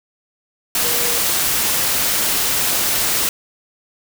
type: tone in noise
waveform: sine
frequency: 480.8 Hz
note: B4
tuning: 46 cents flat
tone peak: -28 dBFS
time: 0.84-1.18 s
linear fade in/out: 2 ms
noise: white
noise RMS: -18 dBFS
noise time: 0.75-3.29 s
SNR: -13 dB
effects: none